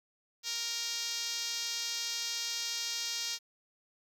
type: tone with band-pass filter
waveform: 5% pulse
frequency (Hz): 466.2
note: A#4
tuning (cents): 0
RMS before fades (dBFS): -36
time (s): 0.43-3.39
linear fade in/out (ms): 50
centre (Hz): 5600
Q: 1.4
effects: 9-bit